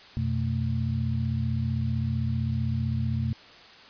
sine tone cluster, 89 / 124.6 / 222 Hz, F2 / B2 / A3, +33 / +16 / +16 cents, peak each -29 / -27 / -32 dBFS, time 0.17-3.33 s, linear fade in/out 0 ms, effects white hiss -49 dBFS RMS until 3.89 s + resampled to 11025 Hz

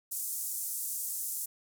white band-pass noise, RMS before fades -36 dBFS, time 0.11-1.46 s, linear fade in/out 10 ms, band 7200 to 15000 Hz, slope 24 dB/octave, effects none

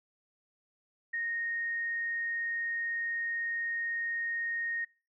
sine tone, 1858 Hz, A#6, 6 cents flat, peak -31 dBFS, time 1.13-4.85 s, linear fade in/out 10 ms, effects noise-tail reverb RT60 0.4 s tail -25 dB re dry

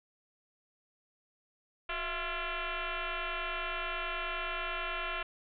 sine tone with frequency modulation, 659.3 Hz, E5, in tune, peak -33 dBFS, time 1.89-5.23 s, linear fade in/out 5 ms, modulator 342 Hz, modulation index 7, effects none

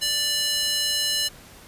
square tone with high-pass filter, 587.3 Hz, D5, in tune, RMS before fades -24 dBFS, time 0.01-1.29 s, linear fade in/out 20 ms, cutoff 3500 Hz, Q 1.8, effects pink hiss -47 dBFS RMS until 1.67 s + resampled to 32000 Hz

